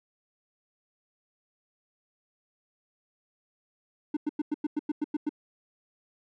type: tone bursts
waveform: triangle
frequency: 299.8 Hz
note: D4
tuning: 36 cents sharp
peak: -23 dBFS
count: 10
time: 4.14-5.293 s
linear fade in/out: 5 ms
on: 28 ms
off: 97 ms
effects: none